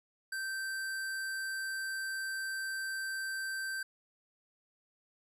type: tone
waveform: square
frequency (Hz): 1559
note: G6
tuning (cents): -10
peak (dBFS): -36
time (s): 0.32-3.83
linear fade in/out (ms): 5
effects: resampled to 32000 Hz